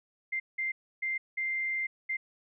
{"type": "tone bursts at uneven times", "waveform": "sine", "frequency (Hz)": 2093, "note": "C7", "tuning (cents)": 0, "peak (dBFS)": -29, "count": 5, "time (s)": [[0.32, 0.4], [0.58, 0.72], [1.02, 1.18], [1.37, 1.87], [2.09, 2.17]], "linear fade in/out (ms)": 10, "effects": []}